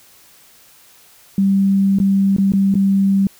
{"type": "tone with dropouts", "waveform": "sine", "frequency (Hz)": 195.6, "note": "G3", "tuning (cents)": -4, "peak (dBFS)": -11, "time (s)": [1.38, 3.27], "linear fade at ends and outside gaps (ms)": 2, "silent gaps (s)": [[1.987, 2], [2.365, 2.383], [2.521, 2.535], [2.742, 2.753]], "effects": ["white hiss -48 dBFS RMS until 3.39 s"]}